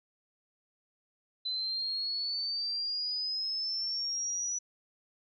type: exponential sweep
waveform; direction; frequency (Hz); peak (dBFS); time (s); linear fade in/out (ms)
sine; up; 4022 to 5920; -31; 1.45-4.59; 10
effects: none